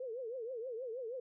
sine tone with vibrato, 483.6 Hz, B4, 36 cents flat, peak -39 dBFS, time 0-1.2 s, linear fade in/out 5 ms, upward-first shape triangle, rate 6.3 Hz, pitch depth 200 cents each way, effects none

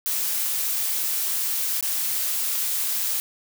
blue noise with dropouts, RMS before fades -25 dBFS, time 0.06-3.2 s, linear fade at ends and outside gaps 0 ms, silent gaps 1.809-1.826 s, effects none

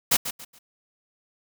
white noise with echo, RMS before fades -19 dBFS, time 0.11-0.17 s, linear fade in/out 10 ms, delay 140 ms, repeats 3, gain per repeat -11 dB, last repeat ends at 0.59 s, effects none

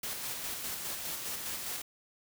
white noise with tremolo, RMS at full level -37 dBFS, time 0.03-1.82 s, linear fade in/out 5 ms, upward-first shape square, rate 4.9 Hz, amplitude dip 30%, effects none

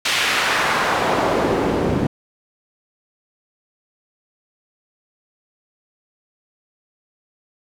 pink noise with band-pass filter sweep, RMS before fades -19 dBFS, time 0.05-2.07 s, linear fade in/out 5 ms, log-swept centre 3000 to 230 Hz, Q 1, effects none

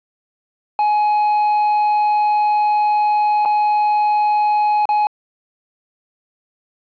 triangle tone with dropouts, 840 Hz, G#5, 19 cents sharp, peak -11 dBFS, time 0.79-5.07 s, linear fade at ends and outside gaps 1 ms, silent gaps 3.451-3.457 / 4.855-4.89 s, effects resampled to 11025 Hz + 8-bit

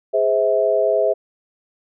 sine chord, Ab augmented, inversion none, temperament just, 415.3 / 519.1 / 648.9 Hz, Ab4 / C5 / E5, 0 / -14 / -27 cents, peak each -20 / -20 / -17 dBFS, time 0.13-1.14 s, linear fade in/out 20 ms, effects none

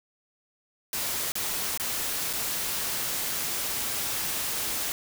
white noise with dropouts, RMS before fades -30 dBFS, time 0.93-4.92 s, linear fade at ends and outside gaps 1 ms, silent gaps 1.32-1.354 / 1.775-1.798 / 2.33-2.334 s, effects none

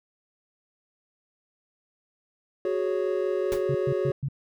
triangle chord, F# suspended second, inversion none, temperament equal, 370 / 415.3 / 554.4 Hz, F#4 / G#4 / C#5, 0 / 0 / 0 cents, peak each -25 / -27 / -28 dBFS, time 2.65-4.12 s, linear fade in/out 2 ms
pink noise with exponential decay, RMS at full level -31 dBFS, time 3.52-3.66 s, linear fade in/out 0 ms, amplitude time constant 29 ms
sine tone bursts, 138.59 Hz, C#3, in tune, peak -25 dBFS, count 4, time 3.69-4.286 s, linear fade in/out 5 ms, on 59 ms, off 120 ms
effects none

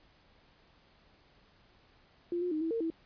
sine tone with pitch steps, 347.2 / 357.3 / 309.7 / 325.8 / 458 / 327 Hz, F4 / F4 / D#4 / E4 / A#4 / E4, -10 / +40 / -8 / -20 / -31 / -14 cents, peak -30 dBFS, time 2.32-2.902 s, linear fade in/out 2 ms, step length 97 ms, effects pink hiss -64 dBFS RMS until 3.05 s + resampled to 11025 Hz

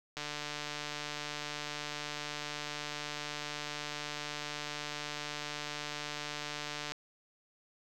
click train, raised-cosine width 0.2 ms, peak -21 dBFS, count 1000, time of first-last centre 0.17-6.92 s, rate 148 Hz, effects none

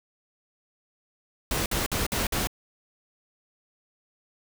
pink noise bursts, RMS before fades -27 dBFS, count 5, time 1.51-2.472 s, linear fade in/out 2 ms, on 150 ms, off 53 ms, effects none

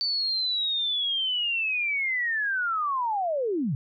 sine linear sweep, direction down, 4561 to 116.54 Hz, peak -24 dBFS, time 0.01-3.75 s, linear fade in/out 0 ms, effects none

